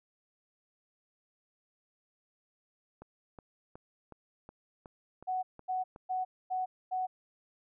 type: click train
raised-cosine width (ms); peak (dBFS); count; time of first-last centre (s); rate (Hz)
1; -34; 9; 3.02-5.961; 2.72
type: tone bursts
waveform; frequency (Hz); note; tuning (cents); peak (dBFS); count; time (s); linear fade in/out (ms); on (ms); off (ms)
sine; 743; F#5; +7; -30; 5; 5.27-7.07; 20; 160; 250
effects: none